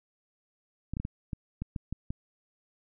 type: clicks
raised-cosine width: 5 ms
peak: -21 dBFS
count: 9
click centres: 0.936 / 0.969 / 1 / 1.051 / 1.332 / 1.62 / 1.762 / 1.926 / 2.105 s
effects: none